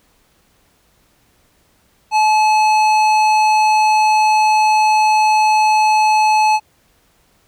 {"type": "tone with tanh clipping", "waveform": "sine", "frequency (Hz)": 860, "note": "A5", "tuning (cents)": -40, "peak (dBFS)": -12, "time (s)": [2.11, 6.6], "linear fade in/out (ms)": 50, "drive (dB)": 15, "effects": ["pink hiss -57 dBFS RMS until 7.47 s"]}